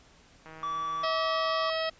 click train, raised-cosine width 0.5 ms, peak -32 dBFS, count 94, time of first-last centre 0.46-1.045 s, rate 159 Hz
triangle tone, 1151 Hz, D6, 35 cents flat, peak -28 dBFS, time 0.63-1.7 s, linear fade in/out 2 ms
harmonic tone, 643 Hz, E5, 43 cents flat, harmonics 1 / 2 / 3 / 4 / 5 / 6 / 7 / 8, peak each -30 / -36 / -37 / -41 / -38 / -43 / -43 / -40 dBFS, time 1.03-1.9 s, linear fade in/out 10 ms
effects pink hiss -58 dBFS RMS until 1.99 s + resampled to 16000 Hz

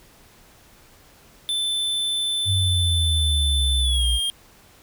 square tone with pitch glide, 3527 to 3216 Hz, A7 to G7, +3 to +44 cents, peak -22 dBFS, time 1.49-4.3 s, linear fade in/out 0 ms, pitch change -159 cents, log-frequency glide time 3.8-4.06 s
sine exponential sweep, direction down, 98 to 58.27 Hz, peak -19 dBFS, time 2.45-4.2 s, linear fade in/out 50 ms
effects pink hiss -52 dBFS RMS until 4.82 s

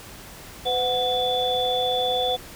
sine tone cluster, 505 / 736 / 3467 Hz, B4 / F#5 / A7, +39 / -9 / -26 cents, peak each -25 dBFS, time 0.65-2.37 s, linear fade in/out 20 ms, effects pink hiss -42 dBFS RMS until 2.55 s

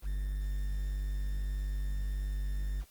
triangle tone with quantisation, 49.21 Hz, G1, 7 cents sharp, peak -29 dBFS, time 0.02-2.85 s, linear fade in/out 50 ms, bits 9, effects white hiss -63 dBFS RMS until 2.9 s + Opus 24 kbps

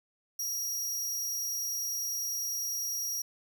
sawtooth tone, 5690 Hz, F8, 31 cents sharp, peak -29 dBFS, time 0.39-3.22 s, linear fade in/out 5 ms, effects none

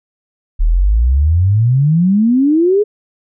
sine exponential sweep, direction up, 36.71 to 430 Hz, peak -8 dBFS, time 0.59-2.84 s, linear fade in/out 20 ms, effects none

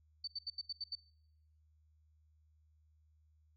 sine tone bursts, 4549 Hz, C#8, 44 cents sharp, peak -38 dBFS, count 7, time 0.24-0.953 s, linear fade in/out 5 ms, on 35 ms, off 78 ms, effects noise-tail reverb RT60 0.8 s tail -22 dB re dry + added 77 Hz sine -67 dBFS peak until 3.56 s

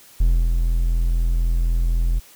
triangle tone with ADSR envelope, 42 Hz, E1, 33 cents sharp, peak -10 dBFS, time 0.2-2.2 s, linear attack 8 ms, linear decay 280 ms, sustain -4 dB, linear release 20 ms, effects white hiss -48 dBFS RMS until 2.35 s

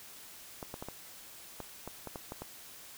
clicks, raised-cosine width 1 ms, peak -26 dBFS, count 10, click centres 0.628 / 0.741 / 0.825 / 0.886 / 1.603 / 1.876 / 2.073 / 2.158 / 2.321 / 2.42 s, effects white hiss -51 dBFS RMS until 2.97 s

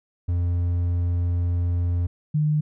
triangle / sine tone pair in turn, 87.31 / 151.42 Hz, F2 / D#3, 0 / -47 cents, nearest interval minor seventh, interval 953 cents, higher second, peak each -18 dBFS, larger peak neither, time 0.28-2.07 / 2.34-2.61 s, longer first, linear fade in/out 10 ms, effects none

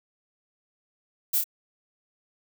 violet noise with echo, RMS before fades -24 dBFS, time 1.33-1.39 s, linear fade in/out 10 ms, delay 26 ms, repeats 2, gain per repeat -3 dB, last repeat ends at 1.442 s, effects none

